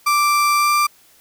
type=tone with pitch glide; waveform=35% pulse; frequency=1174.7 to 1182.9 Hz; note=D6 to D6; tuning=0 to +12 cents; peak=-12 dBFS; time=0.06-0.87 s; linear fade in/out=10 ms; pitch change=+12 cents; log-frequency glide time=0.57-0.71 s; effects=white hiss -52 dBFS RMS until 1.2 s